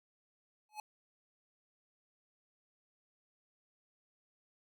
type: tone with exponential growth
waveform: square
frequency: 850 Hz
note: G#5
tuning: 40 cents sharp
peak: -38 dBFS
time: 0.69-0.8 s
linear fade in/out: 2 ms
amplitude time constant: 22 ms
effects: none